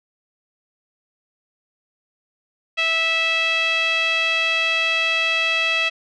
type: tone with low-pass filter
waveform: 5% pulse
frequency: 655 Hz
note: E5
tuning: 11 cents flat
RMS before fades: -20 dBFS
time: 2.77-5.9 s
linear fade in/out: 20 ms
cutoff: 2800 Hz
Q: 4.2
effects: none